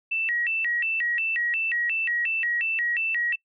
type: tone with vibrato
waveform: sine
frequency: 2250 Hz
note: C#7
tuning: 25 cents sharp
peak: -23 dBFS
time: 0.11-3.36 s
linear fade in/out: 10 ms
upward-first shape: square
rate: 2.8 Hz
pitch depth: 290 cents each way
effects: noise-tail reverb RT60 0.1 s tail -24 dB re dry